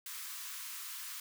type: high-pass noise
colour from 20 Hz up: white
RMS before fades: -44 dBFS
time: 0.06-1.2 s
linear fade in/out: 2 ms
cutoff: 960 Hz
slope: 96 dB/octave
effects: none